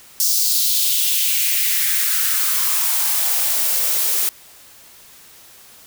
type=noise with high-pass filter sweep; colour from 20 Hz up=blue; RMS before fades=-18 dBFS; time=0.2-4.29 s; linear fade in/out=0 ms; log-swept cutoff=5400 to 370 Hz; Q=2.5; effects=white hiss -45 dBFS RMS until 5.86 s